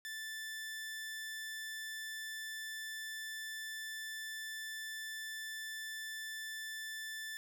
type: tone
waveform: sawtooth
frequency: 1760 Hz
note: A6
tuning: in tune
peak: -38 dBFS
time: 0.05-7.37 s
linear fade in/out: 0 ms
effects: none